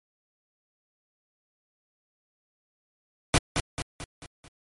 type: noise with echo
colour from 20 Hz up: pink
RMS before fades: -19 dBFS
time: 3.34-3.38 s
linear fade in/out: 0 ms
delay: 220 ms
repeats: 5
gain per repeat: -6 dB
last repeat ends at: 4.48 s
effects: MP3 48 kbps